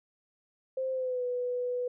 sine tone with pitch glide, 523.3 to 493.9 Hz, C5 to B4, 0 to 0 cents, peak -29 dBFS, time 0.77-1.88 s, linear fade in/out 5 ms, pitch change -100 cents, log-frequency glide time 0.92-1.24 s, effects none

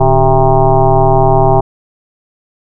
sine tone with frequency modulation, 388.6 Hz, G4, 15 cents flat, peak -5 dBFS, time 0-1.61 s, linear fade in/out 10 ms, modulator 136 Hz, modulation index 3.9, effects none

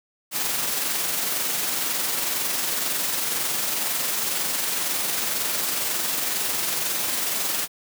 white noise with amplitude modulation, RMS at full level -24 dBFS, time 0.31-7.68 s, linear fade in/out 50 ms, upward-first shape sine, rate 22 Hz, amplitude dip 30%, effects high-pass 150 Hz 12 dB/octave

